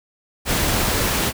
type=noise; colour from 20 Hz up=pink; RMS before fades=-20 dBFS; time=0.45-1.33 s; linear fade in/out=50 ms; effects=none